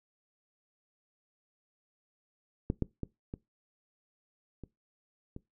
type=clicks; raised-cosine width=3 ms; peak=-16 / -16 / -22 / -25 / -30 / -29 dBFS; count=6; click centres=2.701 / 2.823 / 3.033 / 3.339 / 4.637 / 5.364 s; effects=noise-tail reverb RT60 0.2 s tail -21 dB re dry